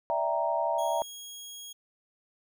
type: chord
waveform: sine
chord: E half-diminished seventh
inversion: third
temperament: equal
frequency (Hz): 587.3 / 659.3 / 784 / 932.3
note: D5 / E5 / G5 / Bb5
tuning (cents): 0 / 0 / 0 / 0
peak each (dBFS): -33 / -29 / -35 / -30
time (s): 0.1-1.02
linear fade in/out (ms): 0
type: tone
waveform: 20% pulse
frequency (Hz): 3300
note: G#7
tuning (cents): -12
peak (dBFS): -36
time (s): 0.78-1.73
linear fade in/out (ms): 10
effects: none